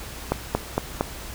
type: click train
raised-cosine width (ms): 1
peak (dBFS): -6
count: 4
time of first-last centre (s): 0.32-1.01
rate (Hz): 4.35
effects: added 60 Hz sine -41 dBFS peak until 1.34 s + pink hiss -38 dBFS RMS until 1.34 s